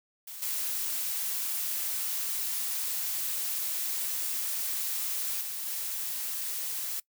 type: noise with level steps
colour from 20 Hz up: blue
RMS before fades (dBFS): -42 / -32 / -36 / -34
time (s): 0.27-7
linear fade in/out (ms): 5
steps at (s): 0.42 / 5.41 / 5.66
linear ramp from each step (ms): 2
effects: noise-tail reverb RT60 0.1 s tail -22 dB re dry